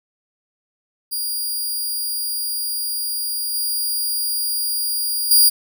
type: tone with level steps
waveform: 10% pulse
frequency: 4815 Hz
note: D8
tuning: 42 cents sharp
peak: -15 / -13 / -3 dBFS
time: 1.11-5.5 s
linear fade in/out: 20 ms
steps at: 3.54 / 5.31 s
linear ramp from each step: 2 ms
effects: none